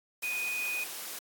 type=tone in noise; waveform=sine; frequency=2483 Hz; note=D#7; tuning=4 cents flat; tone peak=-31 dBFS; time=0.23-0.84 s; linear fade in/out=5 ms; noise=white; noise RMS=-40 dBFS; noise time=0.22-1.19 s; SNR=+6 dB; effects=high-pass 300 Hz 12 dB/octave + AAC 64 kbps